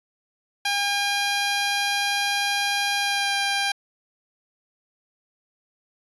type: tone with pitch glide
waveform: 10% pulse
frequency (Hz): 807 to 798.7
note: G#5 to G5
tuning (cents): -50 to +32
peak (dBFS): -13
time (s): 0.65-3.72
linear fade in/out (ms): 5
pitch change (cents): -18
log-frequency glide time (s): 2.99-3.36
effects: resampled to 24000 Hz